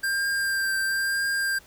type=tone with vibrato; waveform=square; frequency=1588 Hz; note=G6; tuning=22 cents sharp; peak=-24 dBFS; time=0.03-1.59 s; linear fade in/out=10 ms; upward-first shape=triangle; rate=1 Hz; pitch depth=21 cents each way; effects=pink hiss -53 dBFS RMS until 1.66 s